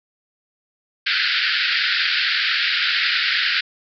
pink band-pass noise, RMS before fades -20 dBFS, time 1.06-3.61 s, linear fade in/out 10 ms, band 1400 to 4900 Hz, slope 96 dB/octave, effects none

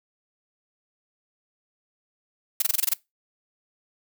blue noise bursts, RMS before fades -21 dBFS, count 8, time 2.6-2.937 s, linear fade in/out 5 ms, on 22 ms, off 23 ms, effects noise-tail reverb RT60 0.2 s tail -22 dB re dry

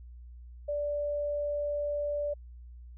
sine tone, 584 Hz, D5, 10 cents flat, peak -29 dBFS, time 0.68-2.34 s, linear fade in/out 10 ms, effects added 60 Hz sine -45 dBFS peak until 2.97 s

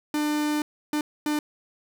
45% pulse tone bursts at uneven times, 299.2 Hz, D4, 32 cents sharp, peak -23 dBFS, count 3, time 0.14-0.62 / 0.93-1.01 / 1.26-1.39 s, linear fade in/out 2 ms, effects none

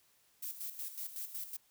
violet noise with tremolo, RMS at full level -41 dBFS, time 0.42-1.57 s, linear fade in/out 10 ms, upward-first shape square, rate 5.4 Hz, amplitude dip 65%, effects white hiss -70 dBFS RMS until 1.7 s

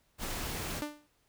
pink noise, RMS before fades -37 dBFS, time 0.18-0.83 s, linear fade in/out 50 ms
sawtooth tone with exponential decay, 296.7 Hz, D4, 18 cents sharp, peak -27 dBFS, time 0.82-1.07 s, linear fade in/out 0 ms, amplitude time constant 54 ms
effects pink hiss -72 dBFS RMS until 1.28 s

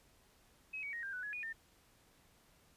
sine tone with pitch steps, 2551 / 2260 / 1873 / 1593 / 1489 / 1686 / 2456 / 1807 Hz, D#7 / C#7 / A#6 / G6 / F#6 / G#6 / D#7 / A6, +43 / +33 / +8 / +27 / +11 / +26 / -23 / +46 cents, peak -40 dBFS, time 0.73-1.53 s, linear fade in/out 10 ms, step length 100 ms, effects pink hiss -68 dBFS RMS until 2.76 s + resampled to 32000 Hz

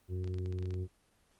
harmonic tone, 91.8 Hz, F#2, 13 cents flat, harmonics 1 / 2 / 3 / 4 / 5, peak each -34 / -48 / -52 / -43 / -55 dBFS, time 0.08-0.88 s, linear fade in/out 50 ms
clicks, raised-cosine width 0.2 ms, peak -35 dBFS, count 11, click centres 0.243 / 0.276 / 0.342 / 0.385 / 0.46 / 0.525 / 0.587 / 0.626 / 0.657 / 0.707 / 0.741 s
effects pink hiss -70 dBFS RMS until 1.39 s + Opus 24 kbps

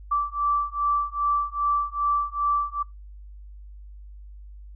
sine beating tone pair, 1163 / 1165.5 Hz, D6 / D6, -17 / -14 cents, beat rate 2.5 Hz, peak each -25 dBFS, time 0.11-2.83 s, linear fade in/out 10 ms, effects noise-tail reverb RT60 0.2 s tail -22 dB re dry + added 50 Hz sine -40 dBFS peak until 4.75 s

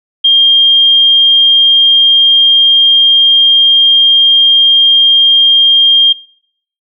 sine tone, 3211 Hz, G7, 41 cents sharp, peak -3 dBFS, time 0.24-6.13 s, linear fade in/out 10 ms, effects noise-tail reverb RT60 0.7 s tail -25 dB re dry

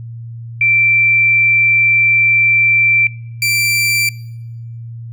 sine / sawtooth tone pair in turn, 2346 / 2346 Hz, D7 / D7, -2 / -2 cents, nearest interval unison, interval 0 cents, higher neither, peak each -9 dBFS, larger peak neither, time 0.61-3.07 / 3.42-4.09 s, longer first, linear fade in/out 2 ms, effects noise-tail reverb RT60 1.0 s tail -23 dB re dry + added 116 Hz sine -26 dBFS peak until 5.12 s

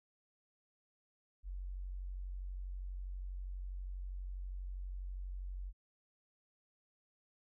sine tone, 46.17 Hz, F#1, 3 cents flat, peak -40 dBFS, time 1.43-5.73 s, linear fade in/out 50 ms, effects none

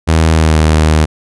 sawtooth tone with pitch glide, 80.3 to 77.88 Hz, E2 to D#2, -45 to +2 cents, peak -3 dBFS, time 0.07-1.06 s, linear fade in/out 20 ms, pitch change -53 cents, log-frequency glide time 0.32-0.6 s, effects resampled to 24000 Hz

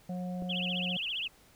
harmonic tone, 180.7 Hz, F#3, 41 cents flat, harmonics 1 / 3 / 4, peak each -34 / -44 / -46 dBFS, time 0.09-0.97 s, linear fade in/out 5 ms
clicks, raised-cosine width 2 ms, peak -35 / -34 dBFS, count 2, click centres 0.421 / 0.424 s
sine tone with vibrato, 2960 Hz, F#7, in tune, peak -32 dBFS, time 0.49-1.28 s, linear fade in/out 10 ms, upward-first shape triangle, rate 15 Hz, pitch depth 270 cents each way
effects pink hiss -61 dBFS RMS until 1.55 s

